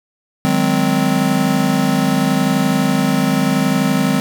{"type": "chord", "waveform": "square", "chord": "Ab dominant seventh", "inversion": "second", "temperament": "just", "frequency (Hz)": [155.74, 186.89, 207.7, 259.6], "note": ["Eb3", "Gb3", "Ab3", "C4"], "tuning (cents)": [2, 18, 0, -13], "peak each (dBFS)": [-21, -20, -20, -18], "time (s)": [0.45, 4.2], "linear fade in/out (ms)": 0, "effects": []}